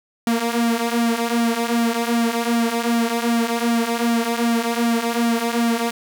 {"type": "tone with flanger", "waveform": "sawtooth", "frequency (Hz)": 233.3, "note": "A#3", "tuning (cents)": 2, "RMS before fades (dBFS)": -20, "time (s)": [0.27, 5.91], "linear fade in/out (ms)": 2, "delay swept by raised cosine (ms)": [1.9, 5], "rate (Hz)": 2.6, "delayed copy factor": -0.7, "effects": []}